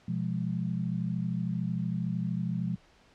sine chord, F diminished, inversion second, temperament equal with one note detuned, 125.77 / 174.61 / 207.7 Hz, Cb3 / F3 / Ab3, +32 / 0 / 0 cents, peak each -34 / -31 / -35 dBFS, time 0.08-2.76 s, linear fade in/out 5 ms, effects pink hiss -61 dBFS RMS until 3.14 s + low-pass 5000 Hz 12 dB/octave

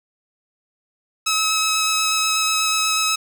10% pulse tone with vibrato, 1287 Hz, E6, 42 cents flat, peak -9 dBFS, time 1.26-3.16 s, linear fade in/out 10 ms, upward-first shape square, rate 8.2 Hz, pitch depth 9 cents each way, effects none

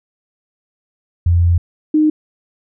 sine tone pair in turn, 86.2 / 307.2 Hz, F2 / D#4, -22 / -22 cents, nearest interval octave + minor seventh, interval 2200 cents, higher second, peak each -9 dBFS, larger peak neither, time 1.26-1.58 / 1.94-2.1 s, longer first, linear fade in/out 5 ms, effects none

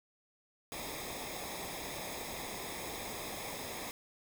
pink noise with comb filter, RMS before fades -42 dBFS, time 0.72-3.91 s, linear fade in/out 0 ms, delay 0.68 ms, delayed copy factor -0.7, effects none

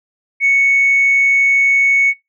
sine tone, 2217 Hz, C#7, in tune, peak -8 dBFS, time 0.4-2.14 s, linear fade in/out 50 ms, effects noise-tail reverb RT60 0.2 s tail -24 dB re dry + tanh soft clip ceiling -5 dBFS

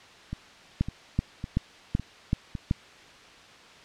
two click trains, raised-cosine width 5 ms, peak -20 / -11 dBFS, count 5 / 6, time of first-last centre 0.33-2.552 / 0.81-2.711 s, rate 1.8 / 2.63 Hz, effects white hiss -50 dBFS RMS until 3.84 s + low-pass 4000 Hz 12 dB/octave

